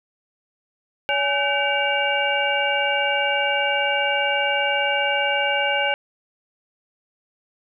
sine tone cluster, 567 / 832 / 1531 / 2296 / 2808 Hz, C#5 / G#5 / G6 / D7 / F7, +39 / +3 / -41 / -40 / +9 cents, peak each -25 dBFS, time 1.09-5.94 s, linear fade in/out 0 ms, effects none

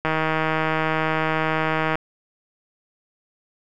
click train, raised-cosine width 0.5 ms, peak -7 dBFS, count 302, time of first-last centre 0.05-1.955 s, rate 158 Hz, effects none

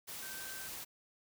sine tone in noise, 1551 Hz, G6, 19 cents flat, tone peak -49 dBFS, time 0.21-0.69 s, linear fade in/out 20 ms, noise white, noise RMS -45 dBFS, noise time 0.07-0.85 s, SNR -7 dB, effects none

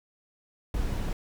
brown noise, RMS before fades -29 dBFS, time 0.74-1.13 s, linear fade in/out 2 ms, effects none

